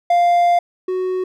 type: tone pair in turn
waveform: triangle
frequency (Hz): 698 / 370.2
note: F5 / F#4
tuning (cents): -1 / +1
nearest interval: major seventh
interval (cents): 1098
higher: first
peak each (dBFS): -9 / -16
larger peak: first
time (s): 0.1-0.59 / 0.88-1.24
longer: first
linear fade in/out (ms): 5
effects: none